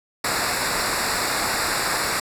pink noise with comb filter, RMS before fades -23 dBFS, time 0.24-2.2 s, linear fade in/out 5 ms, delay 0.32 ms, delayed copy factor -0.85, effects low-pass 12000 Hz 12 dB/octave

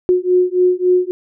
sine beating tone pair, 361.1 / 364.7 Hz, F#4 / F#4, -42 / -25 cents, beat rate 3.6 Hz, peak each -14 dBFS, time 0.09-1.11 s, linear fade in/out 0 ms, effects none

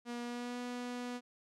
sawtooth tone with pitch glide, 239.7 to 245.2 Hz, A#3 to B3, +48 to -12 cents, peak -35 dBFS, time 0.05-1.21 s, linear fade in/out 50 ms, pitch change +40 cents, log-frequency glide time 0.22-0.59 s, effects low-pass 8000 Hz 12 dB/octave

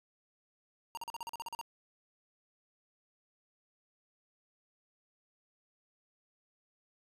square tone bursts, 932.3 Hz, A#5, in tune, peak -39 dBFS, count 11, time 0.95-1.613 s, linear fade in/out 0 ms, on 23 ms, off 41 ms, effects resampled to 32000 Hz

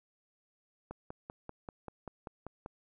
click train, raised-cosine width 1 ms, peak -28 dBFS, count 10, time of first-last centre 0.91-2.661 s, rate 5.14 Hz, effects none

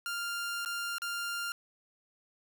sawtooth tone with dropouts, 1396.9 Hz, F6, in tune, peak -30 dBFS, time 0.06-1.52 s, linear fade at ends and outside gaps 1 ms, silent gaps 0.649-0.659 / 0.983-1.019 s, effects none

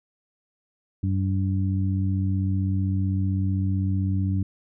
harmonic tone, 95.7 Hz, G2, 41 cents flat, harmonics 1 / 2 / 3, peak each -22 / -28 / -32 dBFS, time 1.03-4.43 s, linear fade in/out 5 ms, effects none

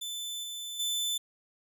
sawtooth tone with level steps, 3520 Hz, A7, in tune, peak -32 / -34 / -26 dBFS, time 0.01-1.18 s, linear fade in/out 10 ms, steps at 0.43 / 0.79 s, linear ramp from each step 10 ms, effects none

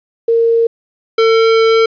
sine / square tone pair in turn, 460.5 / 450.2 Hz, A#4 / A4, -21 / +40 cents, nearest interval unison, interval 39 cents, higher first, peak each -8 dBFS, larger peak neither, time 0.28-0.67 / 1.18-1.86 s, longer second, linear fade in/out 5 ms, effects resampled to 11025 Hz + 8-bit

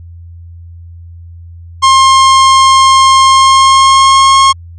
45% pulse tone with pitch glide, 1065 to 1081.7 Hz, C6 to C#6, +30 to -43 cents, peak -3 dBFS, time 1.82-4.53 s, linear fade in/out 20 ms, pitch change +27 cents, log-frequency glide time 3.26-4.38 s, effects added 85 Hz sine -28 dBFS peak until 4.78 s + resampled to 22050 Hz

